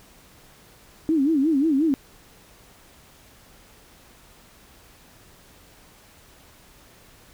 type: tone with vibrato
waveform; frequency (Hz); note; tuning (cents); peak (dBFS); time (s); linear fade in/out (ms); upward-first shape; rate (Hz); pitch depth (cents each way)
sine; 295.9; D4; +13; -17; 1.09-1.94; 0; sine; 5.6; 190
effects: pink hiss -52 dBFS RMS until 7.33 s